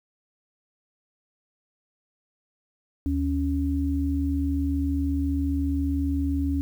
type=tone pair together; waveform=sine; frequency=76.23 / 278 Hz; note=D#2 / C#4; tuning=-35 / +5 cents; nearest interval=octave + minor seventh; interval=2240 cents; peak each=-25 dBFS; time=3.06-6.61 s; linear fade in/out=0 ms; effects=9-bit